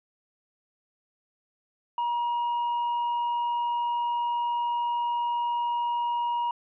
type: tone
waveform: triangle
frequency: 953 Hz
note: A#5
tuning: 38 cents sharp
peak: -23 dBFS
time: 1.98-6.51 s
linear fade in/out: 2 ms
effects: resampled to 8000 Hz